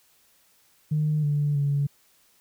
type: tone with pitch steps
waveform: sine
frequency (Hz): 152.3 / 146.3 / 142.3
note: D#3 / D3 / C#3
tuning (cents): -37 / -6 / +46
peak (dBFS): -20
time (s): 0.91-1.87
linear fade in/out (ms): 10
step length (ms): 320
effects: tanh soft clip ceiling -16 dBFS + white hiss -62 dBFS RMS until 2.4 s